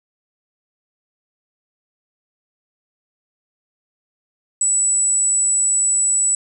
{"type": "tone", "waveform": "sine", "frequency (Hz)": 7902, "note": "B8", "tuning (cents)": 0, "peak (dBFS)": -14, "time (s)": [4.61, 6.35], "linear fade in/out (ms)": 2, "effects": []}